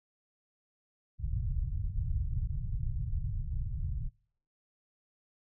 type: low-pass noise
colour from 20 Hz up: pink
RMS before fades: -33 dBFS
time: 1.18-4.1 s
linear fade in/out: 50 ms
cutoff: 140 Hz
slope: 48 dB/octave
effects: noise-tail reverb RT60 0.6 s tail -26 dB re dry